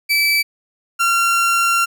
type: tone pair in turn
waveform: 30% pulse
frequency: 2310 / 1373.5 Hz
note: D7 / F6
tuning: -29 / -29 cents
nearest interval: major sixth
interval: 900 cents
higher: first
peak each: -11 dBFS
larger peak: neither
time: 0.09-0.43 / 0.99-1.86 s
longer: second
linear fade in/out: 20 ms
effects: none